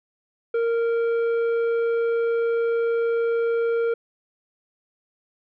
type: tone with tanh clipping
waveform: sine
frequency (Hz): 463.4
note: A#4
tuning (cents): -10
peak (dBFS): -21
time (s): 0.54-3.94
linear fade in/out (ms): 5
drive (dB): 8
effects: none